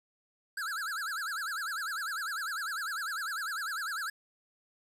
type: tone with vibrato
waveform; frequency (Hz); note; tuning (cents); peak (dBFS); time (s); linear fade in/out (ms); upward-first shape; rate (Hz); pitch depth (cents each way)
square; 1480; F#6; 0; -34; 0.57-4.1; 5; sine; 10; 230
effects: resampled to 32000 Hz + 10-bit